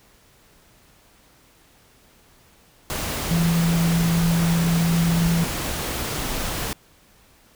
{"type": "tone in noise", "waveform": "sine", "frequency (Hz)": 167.8, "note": "E3", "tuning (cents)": 31, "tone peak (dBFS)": -17, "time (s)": [3.31, 5.44], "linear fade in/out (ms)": 0, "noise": "pink", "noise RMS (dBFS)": -27, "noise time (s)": [2.9, 6.73], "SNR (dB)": 7, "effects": ["pink hiss -55 dBFS RMS until 7.55 s"]}